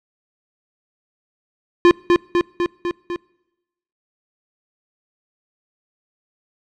square tone with echo, 349.2 Hz, F4, in tune, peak -8 dBFS, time 1.85-1.91 s, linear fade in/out 0 ms, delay 250 ms, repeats 5, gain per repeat -3 dB, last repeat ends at 3.16 s, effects noise-tail reverb RT60 1.0 s tail -26 dB re dry + low-pass 3000 Hz 12 dB/octave

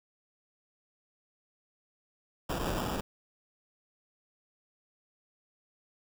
pink noise with sample-and-hold, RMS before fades -33 dBFS, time 2.49-3.01 s, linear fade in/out 10 ms, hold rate 2100 Hz, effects none

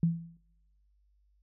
sine tone with exponential decay, 167.1 Hz, E3, 24 cents sharp, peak -20 dBFS, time 0.03-0.37 s, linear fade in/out 2 ms, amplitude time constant 73 ms, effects noise-tail reverb RT60 0.8 s tail -24 dB re dry + added 50 Hz sine -65 dBFS peak until 1.42 s

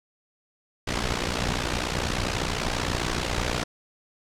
pink noise with amplitude modulation, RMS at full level -23 dBFS, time 0.87-3.64 s, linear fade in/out 10 ms, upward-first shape sine, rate 60.2 Hz, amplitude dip 80%, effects low-pass 6000 Hz 12 dB/octave

